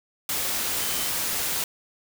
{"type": "tone in noise", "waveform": "sine", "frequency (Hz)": 3069, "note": "G7", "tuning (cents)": -37, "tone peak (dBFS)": -37, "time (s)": [0.81, 1.09], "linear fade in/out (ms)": 2, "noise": "white", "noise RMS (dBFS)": -27, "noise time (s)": [0.29, 1.64], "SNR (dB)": -13, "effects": []}